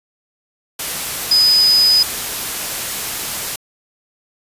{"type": "tone in noise", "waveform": "sine", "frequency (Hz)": 5000, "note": "D#8", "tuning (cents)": 8, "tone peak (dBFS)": -9, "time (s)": [1.31, 2.03], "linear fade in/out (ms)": 5, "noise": "white", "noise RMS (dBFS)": -23, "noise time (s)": [0.79, 3.56], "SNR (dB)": 11, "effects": ["resampled to 32000 Hz"]}